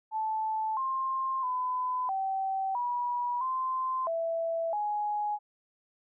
sine tone with pitch steps, 874 / 1058 / 1008 / 771 / 971 / 1038 / 662 / 835 Hz, A5 / C6 / B5 / G5 / B5 / C6 / E5 / G#5, -12 / +19 / +35 / -29 / -30 / -14 / +7 / +9 cents, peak -28 dBFS, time 0.11-5.39 s, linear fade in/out 50 ms, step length 660 ms, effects none

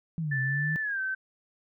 sine exponential two-way sweep, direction down then up, 169.3 to 129.3 to 158.8 Hz, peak -28 dBFS, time 0.18-0.76 s, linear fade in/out 0 ms, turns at 0.4 s
sine tone with pitch glide, 1760 to 1541 Hz, A6 to G6, 0 to -30 cents, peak -28 dBFS, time 0.31-1.15 s, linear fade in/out 10 ms, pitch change -230 cents, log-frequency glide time 0.81-1 s
effects none

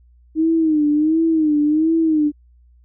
sine tone with vibrato, 311.1 Hz, D#4, in tune, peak -13 dBFS, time 0.35-2.32 s, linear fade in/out 50 ms, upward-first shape sine, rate 1.4 Hz, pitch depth 92 cents each way, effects added 60 Hz sine -48 dBFS peak until 2.84 s

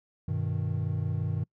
triangle chord, G augmented, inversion none, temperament equal, 98 / 123.47 / 155.56 Hz, G2 / B2 / D#3, 0 / 0 / 0 cents, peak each -29 / -31 / -30 dBFS, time 0.28-1.44 s, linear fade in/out 5 ms, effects noise-tail reverb RT60 0.1 s tail -26 dB re dry

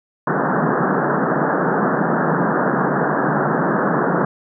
pink band-pass noise, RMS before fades -18 dBFS, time 0.27-4.25 s, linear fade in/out 5 ms, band 140 to 1700 Hz, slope 96 dB/octave, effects none

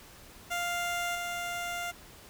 15% pulse tone with level steps, 698.5 Hz, F5, in tune, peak -24 / -27 dBFS, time 0.5-1.92 s, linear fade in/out 20 ms, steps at 1.15 s, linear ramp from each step 2 ms, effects pink hiss -52 dBFS RMS until 2.29 s

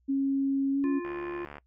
sine tone with pitch glide, 273.3 to 278.7 Hz, C#4 to C#4, -24 to +9 cents, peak -24 dBFS, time 0.08-1 s, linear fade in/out 20 ms, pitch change +33 cents, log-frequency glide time 0.72-0.79 s
harmonic tone, 349.2 Hz, F4, in tune, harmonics 1 / 3 / 5 / 7, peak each -33 / -43 / -47 / -50 dBFS, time 0.84-1.45 s, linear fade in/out 0 ms
click train, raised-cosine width 0.5 ms, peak -27 dBFS, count 40, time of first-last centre 1.05-1.583 s, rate 73.2 Hz
effects noise-tail reverb RT60 0.1 s tail -24 dB re dry + added 61 Hz sine -65 dBFS peak until 1.66 s

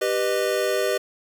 square chord, G augmented, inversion none, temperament equal with one note detuned, 392 / 493.9 / 613.3 Hz, G4 / B4 / D#5, 0 / 0 / -25 cents, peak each -26 dBFS, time 0.01-0.98 s, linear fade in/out 10 ms, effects none

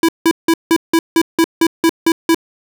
square tone bursts, 329.6 Hz, E4, in tune, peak -9 dBFS, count 11, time 0.03-2.346 s, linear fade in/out 2 ms, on 56 ms, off 170 ms, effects none

